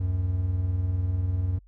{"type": "tone pair together", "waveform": "triangle", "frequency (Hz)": [72.23, 92.3], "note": ["D2", "F#2"], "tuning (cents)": [-28, -4], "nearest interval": "major third", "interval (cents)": 424, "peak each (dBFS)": [-29, -22], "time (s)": [0, 1.59], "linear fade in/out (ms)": 10, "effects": ["added 46 Hz sine -51 dBFS peak until 1.67 s"]}